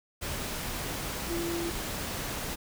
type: tone in noise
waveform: sine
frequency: 339.5 Hz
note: F4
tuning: 49 cents flat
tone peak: -31 dBFS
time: 1.29-1.71 s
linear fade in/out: 20 ms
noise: pink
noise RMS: -35 dBFS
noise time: 0.21-2.56 s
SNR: +1 dB
effects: none